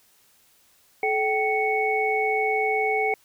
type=tone cluster; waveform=sine; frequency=430.7 / 771 / 2216 Hz; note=A4 / G5 / C#7; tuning=-37 / -29 / -1 cents; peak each=-25 dBFS; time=1.03-3.14 s; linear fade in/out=2 ms; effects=white hiss -60 dBFS RMS until 3.24 s